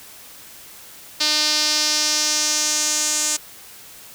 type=tone with band-pass filter sweep; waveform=sawtooth; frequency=302.7 Hz; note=D#4; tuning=48 cents flat; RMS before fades=-20 dBFS; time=1.2-3.37 s; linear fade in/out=10 ms; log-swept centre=4600 to 7200 Hz; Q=3; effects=white hiss -42 dBFS RMS until 4.14 s